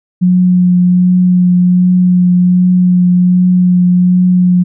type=tone with vibrato; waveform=sine; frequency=180.2 Hz; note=F#3; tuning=45 cents flat; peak=-5 dBFS; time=0.21-4.64 s; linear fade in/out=20 ms; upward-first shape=triangle; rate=1.3 Hz; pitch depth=15 cents each way; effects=none